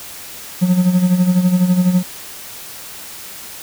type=tone with tremolo; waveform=triangle; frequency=181 Hz; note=F#3; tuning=38 cents flat; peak=-6 dBFS; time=0.61-2.03 s; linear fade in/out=20 ms; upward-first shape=sine; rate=12 Hz; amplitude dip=65%; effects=white hiss -33 dBFS RMS until 3.62 s